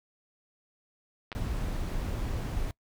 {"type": "clicks", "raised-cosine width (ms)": 0.3, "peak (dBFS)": [-21, -24], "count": 2, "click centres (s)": [1.318, 1.327]}
{"type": "noise", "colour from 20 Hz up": "brown", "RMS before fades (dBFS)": -32, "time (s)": [1.35, 2.71], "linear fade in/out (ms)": 0}
{"effects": ["noise-tail reverb RT60 0.1 s tail -23 dB re dry"]}